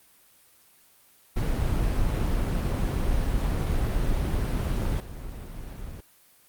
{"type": "noise with level steps", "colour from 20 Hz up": "brown", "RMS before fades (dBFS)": [-25, -37], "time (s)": [1.36, 6.01], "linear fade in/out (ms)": 10, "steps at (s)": 5, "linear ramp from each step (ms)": 2, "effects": ["white hiss -58 dBFS RMS until 6.48 s", "Opus 32 kbps"]}